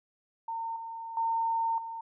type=tone with level steps; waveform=sine; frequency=911 Hz; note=A#5; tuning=40 cents flat; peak=-32 / -37 / -26 / -36 dBFS; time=0.48-2.01 s; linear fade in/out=5 ms; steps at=0.76 / 1.17 / 1.78 s; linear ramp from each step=2 ms; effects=none